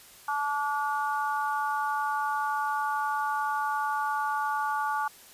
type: harmonic tone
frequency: 288.6 Hz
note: D4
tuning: 30 cents flat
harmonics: 3 / 4 / 5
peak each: -29 / -31 / -33 dBFS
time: 0.28-5.08 s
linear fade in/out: 5 ms
effects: white hiss -52 dBFS RMS until 5.33 s + resampled to 32000 Hz